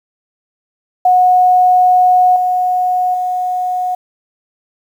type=tone with level steps; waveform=sine; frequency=730 Hz; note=F#5; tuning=24 cents flat; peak=-6 / -11 / -14 dBFS; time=1.05-3.95 s; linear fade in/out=5 ms; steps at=2.36 / 3.14 s; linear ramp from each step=2 ms; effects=7-bit